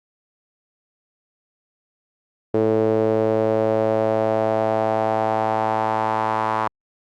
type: tone with band-pass filter sweep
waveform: sawtooth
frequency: 110 Hz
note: A2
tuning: in tune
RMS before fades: -20 dBFS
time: 2.54-6.68 s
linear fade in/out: 5 ms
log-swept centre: 430 to 1000 Hz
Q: 3.4
effects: Opus 48 kbps